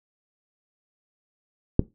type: click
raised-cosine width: 3 ms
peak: -3 dBFS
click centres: 1.794 s
effects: noise-tail reverb RT60 0.2 s tail -19 dB re dry